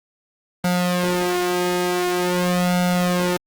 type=tone with flanger; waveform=sawtooth; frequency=178.7 Hz; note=F3; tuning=40 cents sharp; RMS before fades=-20 dBFS; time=0.64-3.37 s; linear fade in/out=5 ms; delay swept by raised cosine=1.4 to 3.2 ms; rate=0.46 Hz; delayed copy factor=+0.85; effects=Opus 24 kbps